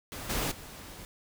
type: noise with level steps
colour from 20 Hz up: pink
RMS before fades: -40 / -31 / -46 dBFS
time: 0.12-1.05 s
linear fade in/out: 0 ms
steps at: 0.29 / 0.51 s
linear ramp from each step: 10 ms
effects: none